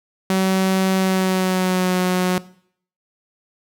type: tone with pitch glide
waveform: sawtooth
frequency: 189.5 to 182.62 Hz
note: F#3 to F#3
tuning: +42 to -22 cents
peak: -12 dBFS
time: 0.3-2.38 s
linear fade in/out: 2 ms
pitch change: -64 cents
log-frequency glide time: 0.97-1.97 s
effects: noise-tail reverb RT60 0.6 s tail -19 dB re dry